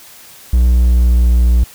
triangle tone with pitch glide, 60.8 to 59.69 Hz, B1 to A#1, -26 to +42 cents, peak -5 dBFS, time 0.53-1.64 s, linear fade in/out 5 ms, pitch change -32 cents, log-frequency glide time 0.71-1.3 s, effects white hiss -39 dBFS RMS until 1.74 s

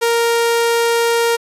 sawtooth tone, 466 Hz, A#4, 1 cent flat, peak -9 dBFS, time 0.01-1.37 s, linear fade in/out 20 ms, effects resampled to 32000 Hz

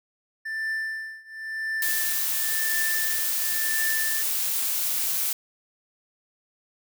triangle tone with tremolo, 1773 Hz, A6, 13 cents sharp, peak -23 dBFS, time 0.45-4.23 s, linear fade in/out 10 ms, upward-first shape triangle, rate 0.95 Hz, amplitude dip 95%
blue noise, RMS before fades -26 dBFS, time 1.82-5.33 s, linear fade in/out 2 ms
effects none

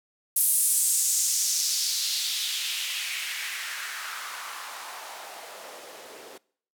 blue noise with band-pass filter sweep, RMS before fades -29 dBFS, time 0.36-6.38 s, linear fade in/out 5 ms, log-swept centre 11000 to 400 Hz, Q 2.2, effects noise-tail reverb RT60 0.6 s tail -24 dB re dry

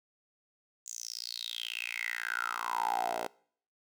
10% pulse tone with high-pass filter sweep, 58.27 Hz, A#1, in tune, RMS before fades -36 dBFS, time 0.86-3.27 s, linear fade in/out 5 ms, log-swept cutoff 7000 to 570 Hz, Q 9.1, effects noise-tail reverb RT60 0.6 s tail -24 dB re dry

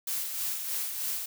blue noise with tremolo, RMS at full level -31 dBFS, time 0.07-1.26 s, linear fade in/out 5 ms, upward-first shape sine, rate 3.2 Hz, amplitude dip 45%, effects none

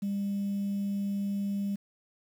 sine tone, 200.1 Hz, G3, 36 cents sharp, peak -27 dBFS, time 0.02-1.76 s, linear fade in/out 10 ms, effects tanh soft clip ceiling -25 dBFS + 9-bit

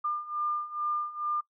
sine beating tone pair, 1200 / 1202.3 Hz, D6 / D6, +37 / +40 cents, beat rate 2.3 Hz, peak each -34 / -31 dBFS, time 0.04-1.41 s, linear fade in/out 10 ms, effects noise-tail reverb RT60 0.1 s tail -22 dB re dry

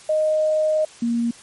sine tone pair in turn, 620 / 234.6 Hz, D#5 / A#3, -6 / +11 cents, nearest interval octave + perfect fourth, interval 1683 cents, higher first, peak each -16 / -18 dBFS, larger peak first, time 0.09-0.85 / 1.02-1.31 s, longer first, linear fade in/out 5 ms, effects white hiss -45 dBFS RMS until 1.42 s + MP3 48 kbps

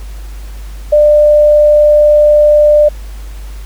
sine tone, 596 Hz, D5, 25 cents sharp, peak -3 dBFS, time 0.92-2.89 s, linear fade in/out 10 ms, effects added 50 Hz sine -23 dBFS peak until 3.65 s + pink hiss -39 dBFS RMS until 3.65 s

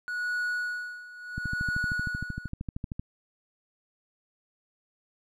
triangle tone with tremolo, 1463 Hz, F#6, 20 cents flat, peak -25 dBFS, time 0.08-2.48 s, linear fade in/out 0 ms, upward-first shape sine, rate 0.73 Hz, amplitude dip 85%
click train, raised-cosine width 5 ms, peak -21 dBFS, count 22, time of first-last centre 1.38-2.995 s, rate 13 Hz
effects none

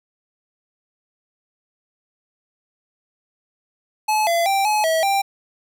square tone with pitch steps, 858 / 679 / 784 / 849 / 646 / 789 Hz, A5 / F5 / G5 / G#5 / E5 / G5, -44 / -49 / 0 / +38 / -35 / +11 cents, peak -17 dBFS, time 4.08-5.22 s, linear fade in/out 10 ms, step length 190 ms, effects none

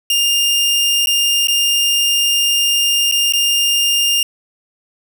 sawtooth tone with dropouts, 2808 Hz, F7, 9 cents sharp, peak -9 dBFS, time 0.1-4.23 s, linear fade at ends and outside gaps 2 ms, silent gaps 1.06-1.071 / 1.472-1.483 / 3.114-3.122 / 3.324-3.335 s, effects none

